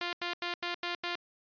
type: tone bursts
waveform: 5% pulse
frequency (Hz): 349.2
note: F4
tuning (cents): 0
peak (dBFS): -21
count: 6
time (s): 0.01-1.155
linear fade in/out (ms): 2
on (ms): 120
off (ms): 85
effects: resampled to 11025 Hz